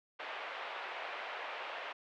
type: band-pass noise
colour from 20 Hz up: pink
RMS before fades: -43 dBFS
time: 0.19-1.93 s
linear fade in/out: 10 ms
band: 560 to 3000 Hz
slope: 24 dB/octave
effects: none

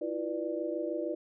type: tone cluster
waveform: sine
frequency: 324.8 / 351.2 / 490.8 / 591 Hz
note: E4 / F4 / B4 / D5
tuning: -26 / +10 / -11 / +11 cents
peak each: -36 / -37 / -38 / -36 dBFS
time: 0.01-1.15 s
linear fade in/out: 10 ms
effects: none

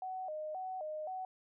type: tone with vibrato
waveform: sine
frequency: 679 Hz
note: F5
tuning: 49 cents flat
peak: -38 dBFS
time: 0.02-1.25 s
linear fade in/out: 2 ms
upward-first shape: square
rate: 1.9 Hz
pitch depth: 170 cents each way
effects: none

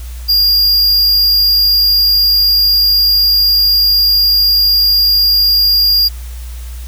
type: tone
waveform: square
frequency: 4816 Hz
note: D8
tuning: 43 cents sharp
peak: -8 dBFS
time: 0.28-6.09 s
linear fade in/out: 20 ms
effects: added 60 Hz sine -23 dBFS peak until 6.87 s + white hiss -38 dBFS RMS until 6.87 s

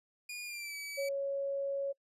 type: tone with pitch glide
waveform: sawtooth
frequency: 2438 to 2288 Hz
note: D#7 to D7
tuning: -36 to -46 cents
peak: -37 dBFS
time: 0.29-1.09 s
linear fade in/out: 5 ms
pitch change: -110 cents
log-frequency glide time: 0.44-0.76 s
type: tone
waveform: sine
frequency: 554.4 Hz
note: C#5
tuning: in tune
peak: -32 dBFS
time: 0.97-1.93 s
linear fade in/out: 20 ms
effects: noise-tail reverb RT60 0.1 s tail -26 dB re dry + resampled to 32000 Hz

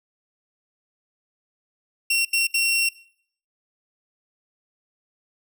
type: tone bursts at uneven times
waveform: sawtooth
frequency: 2730 Hz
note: F7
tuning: 40 cents flat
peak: -15 dBFS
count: 3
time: 2.1-2.25 / 2.33-2.47 / 2.54-2.89 s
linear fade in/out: 5 ms
effects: noise-tail reverb RT60 0.6 s tail -20 dB re dry

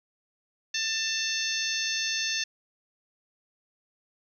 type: harmonic tone with a mistuned harmonic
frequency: 891 Hz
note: A5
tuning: 22 cents sharp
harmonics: 2 / 3 / 4 / 5 / 6 / 7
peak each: -34 / -34 / -34 / -34 / -34 / -34 dBFS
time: 0.74-2.44 s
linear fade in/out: 5 ms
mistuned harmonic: 5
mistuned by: -20 cents
effects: 10-bit

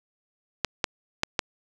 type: clicks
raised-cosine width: 0.2 ms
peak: -5 dBFS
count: 4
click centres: 0.647 / 0.842 / 1.234 / 1.392 s
effects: none

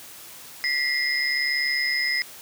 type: tone cluster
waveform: sine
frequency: 1952 / 2093 / 5080 Hz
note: B6 / C7 / D#8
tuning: -21 / 0 / +35 cents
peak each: -26 dBFS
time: 0.64-2.22 s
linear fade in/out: 0 ms
effects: white hiss -43 dBFS RMS until 2.41 s + high-pass 80 Hz 12 dB/octave

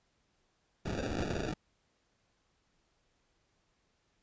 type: noise with sample-and-hold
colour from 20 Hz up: white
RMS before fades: -35 dBFS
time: 0.85-1.54 s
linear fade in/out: 10 ms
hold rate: 1050 Hz
effects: pink hiss -75 dBFS RMS until 4.22 s + resampled to 16000 Hz

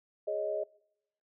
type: chord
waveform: sine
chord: Ab suspended fourth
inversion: none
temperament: just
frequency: 415.3 / 553.7 / 623 Hz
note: Ab4 / Db5 / Eb5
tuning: 0 / -2 / +2 cents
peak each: -37 / -38 / -32 dBFS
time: 0.27-0.64 s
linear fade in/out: 10 ms
effects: noise-tail reverb RT60 0.8 s tail -24 dB re dry

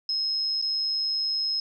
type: tone with dropouts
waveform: sine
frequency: 5150 Hz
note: E8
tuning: 41 cents flat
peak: -24 dBFS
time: 0.09-1.6 s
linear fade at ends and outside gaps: 2 ms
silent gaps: 0.616-0.623 s
effects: none

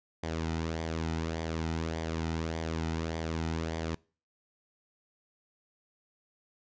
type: tone with flanger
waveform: sawtooth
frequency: 81.2 Hz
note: E2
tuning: 26 cents flat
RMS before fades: -34 dBFS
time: 0.23-3.95 s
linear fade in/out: 5 ms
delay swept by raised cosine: 0.73 to 1.83 ms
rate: 1.7 Hz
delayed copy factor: -0.55
effects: noise-tail reverb RT60 0.4 s tail -25 dB re dry + resampled to 16000 Hz

